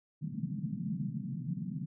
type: band-pass noise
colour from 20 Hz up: pink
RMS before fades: -37 dBFS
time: 0.21-1.86 s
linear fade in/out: 20 ms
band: 140 to 220 Hz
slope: 48 dB/octave
effects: none